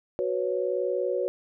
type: chord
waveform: sine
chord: F# suspended fourth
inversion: none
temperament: equal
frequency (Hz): 370 / 493.9 / 554.4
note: F#4 / B4 / C#5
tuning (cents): 0 / 0 / 0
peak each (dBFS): -29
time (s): 0.19-1.28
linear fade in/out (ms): 0
effects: none